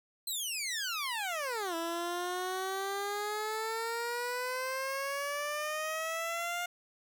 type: exponential two-way sweep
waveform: 15% pulse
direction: down then up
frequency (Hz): 4186 to 329.6 to 709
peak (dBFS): -27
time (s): 0.27-6.66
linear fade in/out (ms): 5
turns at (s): 1.75
effects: none